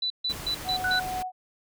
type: tone bursts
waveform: sine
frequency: 3978 Hz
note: B7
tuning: 12 cents sharp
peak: -25 dBFS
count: 5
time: 0.02-0.99 s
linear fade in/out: 5 ms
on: 82 ms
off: 140 ms
type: noise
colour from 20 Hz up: pink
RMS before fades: -38 dBFS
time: 0.29-1.23 s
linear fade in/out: 10 ms
type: tone with tremolo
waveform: sine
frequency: 740 Hz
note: F#5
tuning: in tune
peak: -28 dBFS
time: 0.64-1.32 s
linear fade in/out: 50 ms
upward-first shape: triangle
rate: 4.2 Hz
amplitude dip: 30%
type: tone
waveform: sine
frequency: 1484 Hz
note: F#6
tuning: 5 cents sharp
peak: -24 dBFS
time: 0.84-1 s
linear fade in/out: 5 ms
effects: none